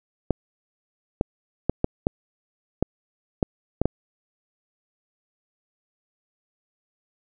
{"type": "clicks", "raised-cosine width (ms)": 2, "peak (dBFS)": -6, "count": 9, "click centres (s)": [0.307, 1.211, 1.696, 1.844, 2.069, 2.826, 3.428, 3.816, 3.856], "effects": []}